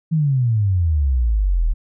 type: exponential sweep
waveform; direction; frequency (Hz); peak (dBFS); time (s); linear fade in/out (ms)
sine; down; 165.5 to 37.19; -14; 0.11-1.74; 20
effects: none